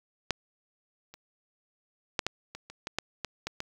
clicks, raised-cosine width 0.2 ms, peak -9 / -30 / -9 / -11 / -23 / -27 / -17 / -11 / -15 / -16 / -17 dBFS, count 11, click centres 0.307 / 1.14 / 2.192 / 2.266 / 2.55 / 2.7 / 2.871 / 2.986 / 3.247 / 3.47 / 3.604 s, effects 8-bit

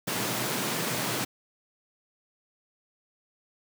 pink high-pass noise, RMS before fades -30 dBFS, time 0.07-1.25 s, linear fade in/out 10 ms, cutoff 110 Hz, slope 96 dB/octave, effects none

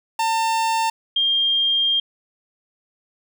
45% pulse / sine tone pair in turn, 900 / 3207 Hz, A5 / G7, +39 / +39 cents, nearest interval octave + minor seventh, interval 2200 cents, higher second, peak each -18 / -16 dBFS, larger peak second, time 0.19-0.9 / 1.16-2 s, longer second, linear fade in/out 5 ms, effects none

